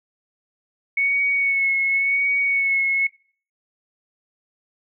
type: tone with vibrato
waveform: sine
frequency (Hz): 2212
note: C#7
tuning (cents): -4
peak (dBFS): -17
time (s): 0.97-3.07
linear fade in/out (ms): 5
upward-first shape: sine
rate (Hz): 0.92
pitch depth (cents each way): 27
effects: noise-tail reverb RT60 0.5 s tail -22 dB re dry